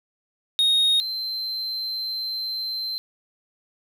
triangle tone pair in turn, 3729 / 4106 Hz, A#7 / C8, 0 / -33 cents, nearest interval major second, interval 167 cents, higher second, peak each -15 / -25 dBFS, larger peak first, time 0.59-1 / 1-2.98 s, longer second, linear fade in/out 0 ms, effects none

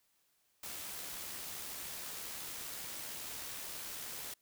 white noise with amplitude modulation, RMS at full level -43 dBFS, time 0.63-4.34 s, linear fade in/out 5 ms, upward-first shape sine, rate 72.8 Hz, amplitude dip 25%, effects white hiss -75 dBFS RMS until 4.41 s

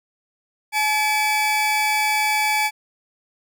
40% pulse tone pair together, 853 / 2297 Hz, G#5 / D7, +46 / -39 cents, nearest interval octave + perfect fourth, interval 1715 cents, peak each -20 dBFS, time 0.72-2.71 s, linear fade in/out 50 ms, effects none

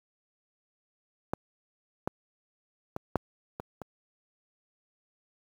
clicks, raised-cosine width 1 ms, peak -15 / -15 / -19 / -10 / -22 / -24 dBFS, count 6, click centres 1.335 / 2.075 / 2.964 / 3.157 / 3.599 / 3.817 s, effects high-pass 60 Hz 12 dB/octave + 8-bit

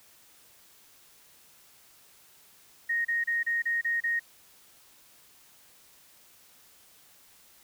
sine tone bursts, 1864.7 Hz, A#6, in tune, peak -25 dBFS, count 7, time 2.89-4.196 s, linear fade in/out 10 ms, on 160 ms, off 31 ms, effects white hiss -58 dBFS RMS until 7.63 s

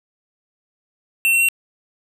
square tone with pitch steps, 2700 / 2719 / 2738 Hz, E7 / F7 / F7, +41 / -47 / -35 cents, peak -14 dBFS, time 1.25-1.487 s, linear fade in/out 0 ms, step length 79 ms, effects none

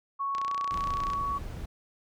sine tone with pitch glide, 1108.7 to 1122.9 Hz, C#6 to C#6, 0 to +22 cents, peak -28 dBFS, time 0.19-1.39 s, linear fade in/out 20 ms, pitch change +22 cents, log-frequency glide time 0.45-0.5 s
click train, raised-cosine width 0.2 ms, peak -22 dBFS, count 25, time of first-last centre 0.35-1.134 s, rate 30.6 Hz
brown noise, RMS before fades -38 dBFS, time 0.71-1.66 s, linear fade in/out 10 ms
effects none

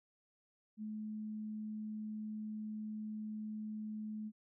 sine tone, 214.6 Hz, A3, 43 cents flat, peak -40 dBFS, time 0.77-4.32 s, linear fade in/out 50 ms, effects none

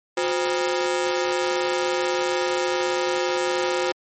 sawtooth ring-modulated tone, 440 Hz, A4, in tune, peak -14 dBFS, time 0.17-3.92 s, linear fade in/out 5 ms, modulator 78.8 Hz, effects MP3 32 kbps

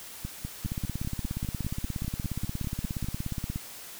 two click trains, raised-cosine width 5 ms, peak -19 / -21 dBFS, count 50 / 15, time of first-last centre 0.66-3.559 / 0.25-3.044 s, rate 16.9 / 5.01 Hz, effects white hiss -44 dBFS RMS until 3.99 s

